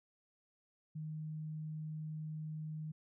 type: tone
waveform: sine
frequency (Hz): 155.2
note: D#3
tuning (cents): -4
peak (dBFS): -40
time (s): 0.95-2.92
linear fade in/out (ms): 10
effects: none